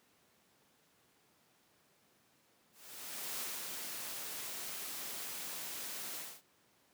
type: noise with ADSR envelope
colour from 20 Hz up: white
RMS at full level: -40 dBFS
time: 2.72-6.42 s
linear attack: 680 ms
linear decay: 190 ms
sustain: -3 dB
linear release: 240 ms
effects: pink hiss -70 dBFS RMS until 6.93 s + high-pass 150 Hz 12 dB/octave